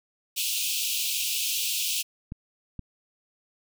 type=high-pass noise; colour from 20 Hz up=pink; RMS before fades=-28 dBFS; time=0.36-2.03 s; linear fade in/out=20 ms; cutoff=2500 Hz; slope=96 dB/octave
type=clicks; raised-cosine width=5 ms; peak=-23 dBFS; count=2; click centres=2.321 / 2.793 s
effects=none